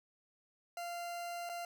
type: tone with dropouts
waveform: 40% pulse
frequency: 693 Hz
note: F5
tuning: 14 cents flat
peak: -39 dBFS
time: 0.77-1.65 s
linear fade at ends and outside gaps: 2 ms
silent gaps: 1.492-1.496 s
effects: none